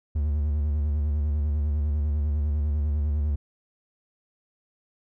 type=tone with vibrato; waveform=triangle; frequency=74 Hz; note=D2; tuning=14 cents sharp; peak=-20 dBFS; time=0.15-3.36 s; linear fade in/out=10 ms; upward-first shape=square; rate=10 Hz; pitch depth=59 cents each way; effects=none